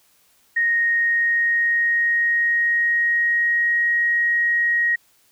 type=tone with pitch glide; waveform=sine; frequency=1864.7 to 1886.4 Hz; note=A#6 to A#6; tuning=0 to +20 cents; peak=-16 dBFS; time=0.56-4.96 s; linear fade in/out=10 ms; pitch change=+20 cents; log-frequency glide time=1.01-3.9 s; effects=white hiss -59 dBFS RMS until 5.31 s